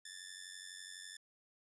10% pulse ring-modulated tone, 1760 Hz, A6, in tune, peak -36 dBFS, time 0.05-1.17 s, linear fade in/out 5 ms, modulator 46 Hz, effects resampled to 24000 Hz + 13-bit

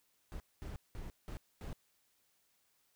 brown noise bursts at uneven times, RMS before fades -44 dBFS, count 5, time 0.32-0.4 / 0.62-0.76 / 0.95-1.1 / 1.28-1.37 / 1.61-1.73 s, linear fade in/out 0 ms, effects white hiss -75 dBFS RMS until 2.95 s

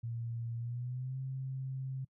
sine tone with pitch glide, 116.54 to 132.33 Hz, A#2 to C3, 0 to +20 cents, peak -36 dBFS, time 0.03-2.05 s, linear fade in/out 10 ms, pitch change +220 cents, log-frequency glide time 0.57-1.18 s, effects noise-tail reverb RT60 0.1 s tail -24 dB re dry

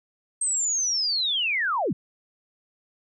sine linear sweep, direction down, 8410 to 117.7 Hz, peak -22 dBFS, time 0.41-1.93 s, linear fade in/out 5 ms, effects none

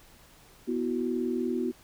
sine chord, B suspended fourth, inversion none, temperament equal, 246.9 / 329.6 / 370 Hz, B3 / E4 / F#4, 0 / 0 / 0 cents, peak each -30 / -33 / -31 dBFS, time 0.67-1.72 s, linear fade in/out 20 ms, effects pink hiss -56 dBFS RMS until 1.83 s

